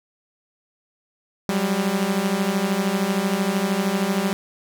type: beating tone pair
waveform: sawtooth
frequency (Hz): 186.6 / 199.6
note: F#3 / G3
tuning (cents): +15 / +32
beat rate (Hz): 13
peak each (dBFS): -20 / -18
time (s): 1.49-4.33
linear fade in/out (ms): 0
effects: none